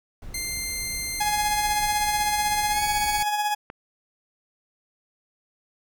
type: noise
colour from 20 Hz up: brown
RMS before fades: -39 dBFS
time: 0.22-3.23 s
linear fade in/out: 2 ms
type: tone with pitch glide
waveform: 10% pulse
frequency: 2093 to 2243 Hz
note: C7 to C#7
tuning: 0 to +20 cents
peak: -19 dBFS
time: 0.34-3.23 s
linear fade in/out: 5 ms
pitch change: +120 cents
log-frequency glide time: 2.71-2.82 s
type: tone with tremolo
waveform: 40% pulse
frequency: 837 Hz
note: G#5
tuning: 13 cents sharp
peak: -20 dBFS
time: 1.2-3.55 s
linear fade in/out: 10 ms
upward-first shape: sine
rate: 16 Hz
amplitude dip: 45%
type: click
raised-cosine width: 0.5 ms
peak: -22 dBFS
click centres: 3.701 s
effects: none